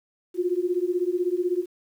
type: beating tone pair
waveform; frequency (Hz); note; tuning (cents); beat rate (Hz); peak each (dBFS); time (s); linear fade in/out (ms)
sine; 349.2 / 365.2; F4 / F#4; 0 / -23; 16; -25; 0.34-1.66; 50
effects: 9-bit